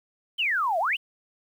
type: exponential two-way sweep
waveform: sine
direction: down then up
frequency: 3180 to 628 to 3180 Hz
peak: -22 dBFS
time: 0.38-0.97 s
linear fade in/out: 20 ms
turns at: 0.79 s
effects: 9-bit